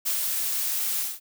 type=noise with ADSR envelope; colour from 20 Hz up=blue; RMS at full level=-25 dBFS; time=0.05-1.2 s; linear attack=19 ms; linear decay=130 ms; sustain=-2 dB; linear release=190 ms; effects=none